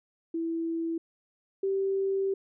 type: tone pair in turn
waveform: sine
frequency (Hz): 330 / 388.8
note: E4 / G4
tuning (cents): +2 / -14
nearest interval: minor third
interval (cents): 284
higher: second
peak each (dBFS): -28 / -25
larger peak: second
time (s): 0.34-0.98 / 1.63-2.34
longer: second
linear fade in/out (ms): 5
effects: none